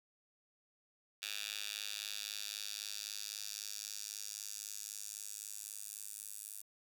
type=tone with high-pass filter sweep; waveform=10% pulse; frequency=103.83 Hz; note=G#2; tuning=in tune; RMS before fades=-45 dBFS; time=1.22-6.62 s; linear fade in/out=10 ms; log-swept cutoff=3100 to 9400 Hz; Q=1.7; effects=none